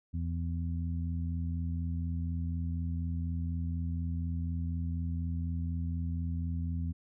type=harmonic tone; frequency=84.1 Hz; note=E2; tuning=35 cents sharp; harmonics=1 / 2 / 3; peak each=-32 / -38 / -42 dBFS; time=0.13-6.93 s; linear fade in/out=20 ms; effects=none